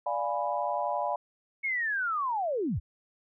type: chord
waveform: sine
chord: D diminished seventh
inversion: none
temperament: equal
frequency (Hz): 587.3 / 698.5 / 830.6 / 987.8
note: D5 / F5 / Ab5 / Cb6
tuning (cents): 0 / 0 / 0 / 0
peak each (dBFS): -33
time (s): 0.06-1.16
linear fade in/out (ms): 5
type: linear sweep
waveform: sine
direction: down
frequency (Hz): 2215 to 49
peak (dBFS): -27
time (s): 1.63-2.8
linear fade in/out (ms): 20
effects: none